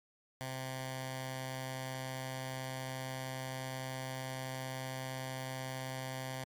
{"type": "tone with notch filter", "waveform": "10% pulse", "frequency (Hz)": 130.81, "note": "C3", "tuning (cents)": 0, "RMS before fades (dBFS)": -41, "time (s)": [0.41, 6.44], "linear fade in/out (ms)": 0, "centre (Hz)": 350, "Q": 0.81, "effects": ["MP3 96 kbps"]}